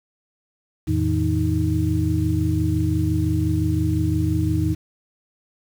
sine tone cluster, 85.9 / 111.7 / 159.7 / 313.1 Hz, F2 / A2 / D#3 / D#4, -28 / +27 / +45 / +11 cents, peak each -22 / -24 / -25 / -23 dBFS, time 0.87-4.75 s, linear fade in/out 20 ms, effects 7-bit

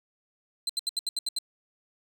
35% pulse tone bursts, 4080 Hz, C8, 44 cents flat, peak -25 dBFS, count 8, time 0.67-1.387 s, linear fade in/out 2 ms, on 24 ms, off 75 ms, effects none

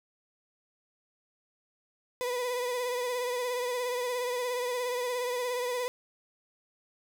35% pulse tone with vibrato, 493.9 Hz, B4, in tune, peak -28 dBFS, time 2.21-5.88 s, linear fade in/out 0 ms, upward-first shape triangle, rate 17 Hz, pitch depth 50 cents each way, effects none

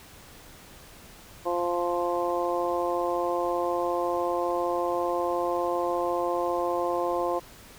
harmonic tone, 174.61 Hz, F3, in tune, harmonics 2 / 3 / 4 / 5 / 6, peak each -30 / -29 / -31 / -34 / -32 dBFS, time 1.45-7.4 s, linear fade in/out 20 ms, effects pink hiss -49 dBFS RMS until 7.78 s

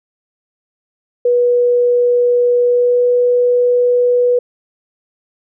sine tone with pitch glide, 486.7 to 490.1 Hz, B4 to B4, -25 to -13 cents, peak -9 dBFS, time 1.25-4.39 s, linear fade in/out 5 ms, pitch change +12 cents, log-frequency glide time 2.63-3.05 s, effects none

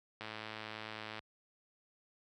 click train, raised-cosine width 0.3 ms, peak -27 dBFS, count 108, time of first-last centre 0.21-1.192 s, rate 109 Hz, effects high-pass 60 Hz 12 dB/octave

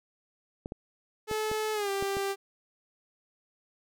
clicks, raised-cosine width 2 ms, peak -23 dBFS, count 6, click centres 0.659 / 0.721 / 1.313 / 1.515 / 2.025 / 2.169 s
sawtooth tone with pitch glide, 431.9 to 393.8 Hz, A4 to G4, -32 to +8 cents, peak -25 dBFS, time 1.27-2.36 s, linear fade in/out 50 ms, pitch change -160 cents, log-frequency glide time 1.73-1.9 s
effects none

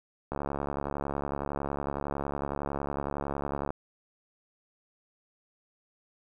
click train, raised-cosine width 1 ms, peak -18 dBFS, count 241, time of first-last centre 0.32-3.705 s, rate 70.9 Hz, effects 10-bit

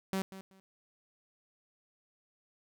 sawtooth tone with echo, 191.5 Hz, G3, 40 cents flat, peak -27 dBFS, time 0.13-0.22 s, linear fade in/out 0 ms, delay 190 ms, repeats 2, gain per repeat -14 dB, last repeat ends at 0.6 s, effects none

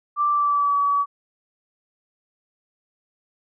sine tone with pitch glide, 1174.7 to 1139.9 Hz, D6 to C#6, 0 to +48 cents, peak -17 dBFS, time 0.16-1.06 s, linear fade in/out 50 ms, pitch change -52 cents, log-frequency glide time 0.29-0.77 s, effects none

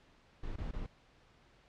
brown noise bursts, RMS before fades -39 dBFS, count 3, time 0.43-0.864 s, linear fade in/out 5 ms, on 130 ms, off 22 ms, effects pink hiss -65 dBFS RMS until 1.68 s + low-pass 4000 Hz 12 dB/octave

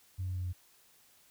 sine tone with pitch steps, 92.5 / 91.65 / 90.81 / 89.97 Hz, F#2 / F#2 / F#2 / F#2, 0 / -16 / -32 / -48 cents, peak -32 dBFS, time 0.18-0.532 s, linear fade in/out 20 ms, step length 88 ms, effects tanh soft clip ceiling -29 dBFS + white hiss -64 dBFS RMS until 1.3 s

